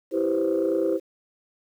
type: chord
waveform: sine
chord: C major seventh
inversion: first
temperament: equal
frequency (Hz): 329.6 / 392 / 493.9 / 523.3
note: E4 / G4 / B4 / C5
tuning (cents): 0 / 0 / 0 / 0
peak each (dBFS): -24 / -25 / -30 / -25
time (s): 0.11-1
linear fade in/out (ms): 50
effects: tanh soft clip ceiling -14 dBFS + 9-bit